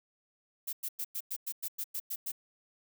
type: noise bursts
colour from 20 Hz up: violet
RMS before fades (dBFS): -36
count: 11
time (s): 0.67-2.319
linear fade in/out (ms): 10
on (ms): 59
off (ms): 100
effects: none